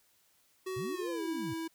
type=tone with pitch glide; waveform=square; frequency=375 to 326.5 Hz; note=F#4 to E4; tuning=+23 to -17 cents; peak=-36 dBFS; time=0.66-1.68 s; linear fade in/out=10 ms; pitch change=-240 cents; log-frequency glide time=0.91-1.21 s
type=linear two-way sweep; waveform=sine; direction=up then down; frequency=99.7 to 523.3 to 99.7 Hz; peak=-38 dBFS; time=0.76-1.54 s; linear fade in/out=10 ms; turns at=1.1 s
effects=white hiss -69 dBFS RMS until 1.74 s